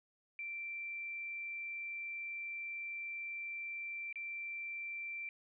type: tone with dropouts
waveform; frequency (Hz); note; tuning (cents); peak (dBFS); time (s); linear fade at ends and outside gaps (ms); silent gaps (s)
sine; 2349; D7; 0; -40; 0.39-5.29; 1; 4.127-4.157
effects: none